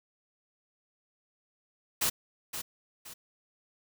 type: noise with echo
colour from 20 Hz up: white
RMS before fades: -28 dBFS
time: 2.01-2.1 s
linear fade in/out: 10 ms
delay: 520 ms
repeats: 2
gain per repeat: -9 dB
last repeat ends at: 3.14 s
effects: none